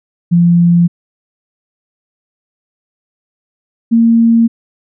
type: tone pair in turn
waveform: sine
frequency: 172.3 / 230 Hz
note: F3 / A#3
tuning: -23 / -23 cents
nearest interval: perfect fourth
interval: 500 cents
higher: second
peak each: -5 dBFS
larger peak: neither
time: 0.31-0.88 / 3.91-4.48 s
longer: neither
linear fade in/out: 20 ms
effects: none